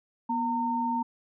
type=tone pair together; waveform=sine; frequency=242.5 / 914 Hz; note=B3 / A#5; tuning=-31 / -34 cents; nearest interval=octave + major seventh; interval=2297 cents; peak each=-30 / -27 dBFS; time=0.29-1.03 s; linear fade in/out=10 ms; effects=none